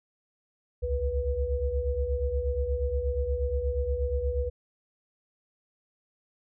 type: tone cluster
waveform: sine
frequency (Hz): 64.6 / 73 / 489.5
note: C2 / D2 / B4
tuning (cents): -21 / -10 / -15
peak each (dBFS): -30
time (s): 0.82-4.5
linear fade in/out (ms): 20
effects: none